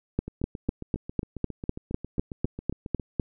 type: two click trains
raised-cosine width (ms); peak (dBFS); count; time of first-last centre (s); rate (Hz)
3; -22 / -11; 21 / 13; 0.28-2.997 / 0.19-3.198; 7.36 / 3.99
effects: none